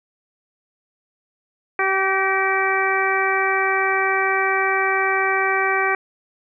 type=harmonic tone with a mistuned harmonic; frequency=385.6 Hz; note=G4; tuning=28 cents flat; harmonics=1 / 2 / 3 / 4 / 5 / 6; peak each=-24 / -24 / -24 / -24 / -24 / -24 dBFS; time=1.79-5.95 s; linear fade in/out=2 ms; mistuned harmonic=5; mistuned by=-22 cents; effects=none